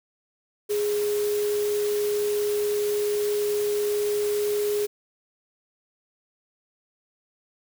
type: tone in noise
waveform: sine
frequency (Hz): 415.3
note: G#4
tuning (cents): 0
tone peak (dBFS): -22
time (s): 0.69-4.87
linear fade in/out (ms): 20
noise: white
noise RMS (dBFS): -36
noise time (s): 0.69-4.87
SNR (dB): +11
effects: none